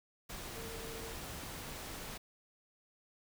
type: tone in noise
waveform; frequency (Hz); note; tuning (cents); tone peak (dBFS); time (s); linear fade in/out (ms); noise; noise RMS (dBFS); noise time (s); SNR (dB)
sine; 454.1; A#4; -45; -48; 0.55-1.13; 10; pink; -45; 0.29-2.18; -6
effects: none